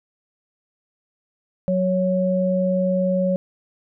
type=tone pair together; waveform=sine; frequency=185 / 554.4 Hz; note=F#3 / C#5; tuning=0 / 0 cents; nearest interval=octave + perfect fifth; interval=1900 cents; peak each=-20 dBFS; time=1.68-3.36 s; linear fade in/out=0 ms; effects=none